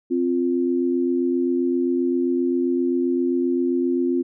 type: tone pair together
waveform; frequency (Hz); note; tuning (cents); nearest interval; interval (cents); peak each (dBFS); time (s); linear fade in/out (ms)
sine; 261.6 / 349.2; C4 / F4; 0 / 0; perfect fourth; 500; -21; 0.1-4.23; 20
effects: none